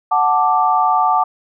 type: chord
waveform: sine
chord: D major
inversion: first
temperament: equal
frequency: 740 / 880 / 1174.7 Hz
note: F#5 / A5 / D6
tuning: 0 / 0 / 0 cents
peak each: -16 dBFS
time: 0.11-1.24 s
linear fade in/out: 10 ms
effects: none